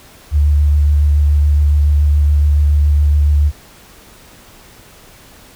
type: tone with vibrato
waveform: sine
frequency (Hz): 73.42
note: D2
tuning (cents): 0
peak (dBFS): -8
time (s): 0.31-3.52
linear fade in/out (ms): 50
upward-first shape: sine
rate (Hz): 7.1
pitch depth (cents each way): 18
effects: pink hiss -42 dBFS RMS until 5.55 s